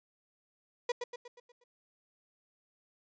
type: tone with echo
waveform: 35% pulse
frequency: 485.6 Hz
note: B4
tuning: 29 cents flat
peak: -27 dBFS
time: 0.89-0.92 s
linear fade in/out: 5 ms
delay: 120 ms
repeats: 6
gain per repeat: -6 dB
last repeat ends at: 1.64 s
effects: resampled to 16000 Hz